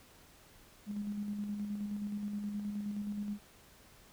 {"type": "tone with tremolo", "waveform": "sine", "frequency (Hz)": 206, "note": "G#3", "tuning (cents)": -14, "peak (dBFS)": -34, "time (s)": [0.86, 3.39], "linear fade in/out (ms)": 50, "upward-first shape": "square", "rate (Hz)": 9.5, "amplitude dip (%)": 35, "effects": ["pink hiss -60 dBFS RMS until 4.12 s"]}